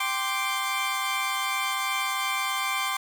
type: chord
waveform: 20% pulse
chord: G suspended fourth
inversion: none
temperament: equal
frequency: 784 / 1046.5 / 1174.7 Hz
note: G5 / C6 / D6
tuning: 0 / 0 / 0 cents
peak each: -28 / -24 / -25 dBFS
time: 0-2.97 s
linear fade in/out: 5 ms
effects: none